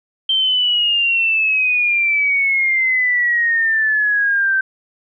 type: exponential sweep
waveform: sine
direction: down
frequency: 3141 to 1547 Hz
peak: -13 dBFS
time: 0.29-4.61 s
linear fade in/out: 5 ms
effects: none